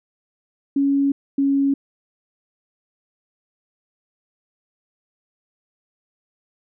sine tone pair in turn, 278.5 / 276.9 Hz, C#4 / C#4, +8 / -2 cents, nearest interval unison, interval 10 cents, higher first, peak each -15 dBFS, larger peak neither, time 0.76-1.12 / 1.38-1.74 s, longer neither, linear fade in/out 5 ms, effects none

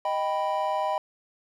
triangle chord, Eb augmented, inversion none, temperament equal, 622.3 / 784 / 987.8 Hz, Eb5 / G5 / B5, 0 / 0 / 0 cents, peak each -27 dBFS, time 0.05-0.98 s, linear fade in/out 2 ms, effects none

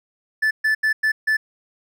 triangle tone bursts at uneven times, 1748 Hz, A6, 12 cents flat, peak -14 dBFS, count 5, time 0.42-0.51 / 0.64-0.75 / 0.83-0.93 / 1.03-1.12 / 1.27-1.37 s, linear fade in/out 10 ms, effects none

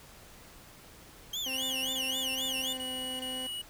35% pulse tone with vibrato, 3100 Hz, G7, 20 cents flat, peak -31 dBFS, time 1.33-2.73 s, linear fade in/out 5 ms, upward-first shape sine, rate 3.8 Hz, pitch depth 240 cents each way
20% pulse tone with pitch glide, 261.6 to 257.1 Hz, C4 to C4, 0 to -30 cents, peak -35 dBFS, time 1.46-3.47 s, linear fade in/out 5 ms, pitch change -30 cents, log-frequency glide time 2.63-2.83 s
square tone bursts, 2924 Hz, F#7, 21 cents flat, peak -36 dBFS, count 5, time 1.53-3.618 s, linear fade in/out 5 ms, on 400 ms, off 22 ms
effects pink hiss -53 dBFS RMS until 3.69 s

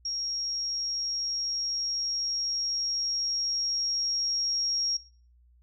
sine tone with level ramp, 5588 Hz, F8, in tune, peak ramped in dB -29 to -25 dBFS, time 0.05-4.97 s, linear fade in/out 5 ms, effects noise-tail reverb RT60 0.4 s tail -19 dB re dry + added 60 Hz sine -57 dBFS peak until 5.62 s

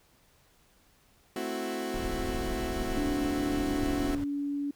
30% pulse chord, F# half-diminished seventh, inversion first, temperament equal, 220 / 261.6 / 329.6 / 370 Hz, A3 / C4 / E4 / F#4, 0 / 0 / 0 / 0 cents, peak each -37 / -35 / -36 / -33 dBFS, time 1.36-4.15 s, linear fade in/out 2 ms
brown noise, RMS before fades -36 dBFS, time 1.94-4.24 s, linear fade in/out 0 ms
sine tone with pitch glide, 290 to 285.3 Hz, D4 to C#4, -22 to +50 cents, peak -29 dBFS, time 2.97-4.71 s, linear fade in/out 5 ms, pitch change -28 cents, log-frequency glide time 3.85-4.03 s
effects pink hiss -64 dBFS RMS until 4.75 s

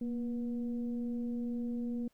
sine tone with frequency modulation, 236.9 Hz, A#3, 28 cents sharp, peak -33 dBFS, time 0.01-2.08 s, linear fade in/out 5 ms, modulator 248 Hz, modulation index 0.43, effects pink hiss -74 dBFS RMS until 2.13 s

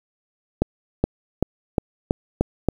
accelerating click train, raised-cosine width 2 ms, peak -4 dBFS, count 7, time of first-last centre 0.62-2.687 s, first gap 420 ms, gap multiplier 0.92, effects 7-bit

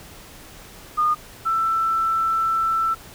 sine tone pair in turn, 1223 / 1330.1 Hz, D#6 / E6, -30 / +15 cents, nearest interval minor second, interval 145 cents, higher second, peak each -16 / -18 dBFS, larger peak first, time 0.97-1.15 / 1.45-2.95 s, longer second, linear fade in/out 20 ms, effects pink hiss -43 dBFS RMS until 3.14 s

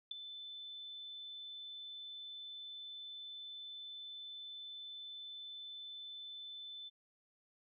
sine tone with ADSR envelope, 3520 Hz, A7, in tune, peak -35 dBFS, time 0.11-6.9 s, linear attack 5 ms, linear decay 8 ms, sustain -11 dB, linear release 25 ms, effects none

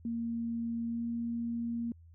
sine tone with pitch glide, 231.8 to 233.7 Hz, A#3 to A#3, -10 to +5 cents, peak -32 dBFS, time 0.05-1.92 s, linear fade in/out 2 ms, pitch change +15 cents, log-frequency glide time 0.87-1.04 s, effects added 83 Hz sine -53 dBFS peak until 2.14 s

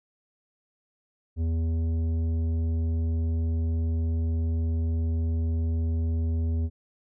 sine tone with tanh clipping, 81.7 Hz, E2, 15 cents flat, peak -25 dBFS, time 1.36-6.7 s, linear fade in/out 50 ms, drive 10 dB, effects none

